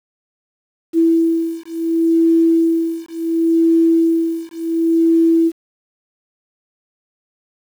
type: beating tone pair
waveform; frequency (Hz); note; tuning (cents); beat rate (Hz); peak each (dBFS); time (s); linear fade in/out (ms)
sine; 329.6 / 330.3; E4 / E4; 0 / +4; 0.7; -15; 0.93-5.52; 50
effects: 7-bit